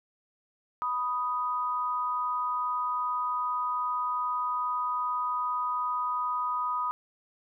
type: tone pair together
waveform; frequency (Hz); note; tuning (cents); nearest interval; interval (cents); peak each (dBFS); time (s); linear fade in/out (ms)
sine; 987 / 1244.5; B5 / D#6; -1 / 0; major third; 401; -31 / -29; 0.82-6.91; 0
effects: none